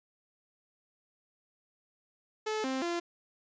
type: tone with pitch steps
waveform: sawtooth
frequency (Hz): 432.3 / 263.2 / 343.8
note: A4 / C4 / F4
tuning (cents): -31 / +10 / -27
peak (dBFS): -27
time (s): 2.46-3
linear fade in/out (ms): 10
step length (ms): 180
effects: resampled to 16000 Hz